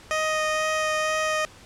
15% pulse tone with vibrato, 622.3 Hz, D#5, in tune, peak -16 dBFS, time 0.11-1.45 s, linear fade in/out 0 ms, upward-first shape sine, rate 2.1 Hz, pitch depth 9 cents each way, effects pink hiss -48 dBFS RMS until 1.65 s + low-pass 8000 Hz 12 dB/octave

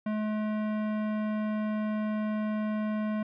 sine tone with hard clipping, 213.8 Hz, A3, 49 cents flat, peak -30 dBFS, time 0.06-3.23 s, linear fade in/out 5 ms, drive 16 dB, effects resampled to 11025 Hz

